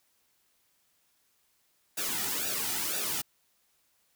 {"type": "noise with flanger", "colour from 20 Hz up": "white", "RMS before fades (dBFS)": -32, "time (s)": [1.97, 3.22], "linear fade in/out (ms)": 10, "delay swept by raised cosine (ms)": [0.94, 1.89], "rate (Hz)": 2, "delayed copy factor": -0.8, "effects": ["white hiss -71 dBFS RMS until 4.15 s"]}